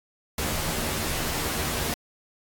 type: noise with comb filter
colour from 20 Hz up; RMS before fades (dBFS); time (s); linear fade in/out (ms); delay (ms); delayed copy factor
pink; -28; 0.38-1.94; 2; 13; +0.6
effects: AAC 64 kbps